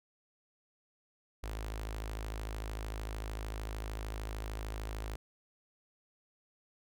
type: tone with notch filter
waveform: sawtooth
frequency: 53.3 Hz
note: G#1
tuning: 46 cents sharp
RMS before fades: -40 dBFS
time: 1.43-5.16 s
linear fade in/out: 5 ms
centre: 170 Hz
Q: 0.7
effects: none